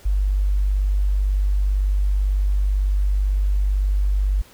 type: tone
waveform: sine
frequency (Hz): 49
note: G1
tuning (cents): 0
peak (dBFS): -16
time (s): 0.05-4.42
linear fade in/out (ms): 10
effects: pink hiss -49 dBFS RMS until 4.53 s